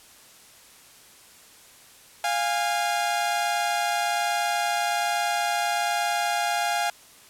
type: tone pair together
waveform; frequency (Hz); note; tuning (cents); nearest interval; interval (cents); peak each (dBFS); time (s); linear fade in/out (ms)
sawtooth; 699 / 820.2; F5 / G#5; +1 / -22; minor third; 277; -22; 2.24-6.9; 2
effects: white hiss -51 dBFS RMS until 7.29 s + low-pass 12000 Hz 12 dB/octave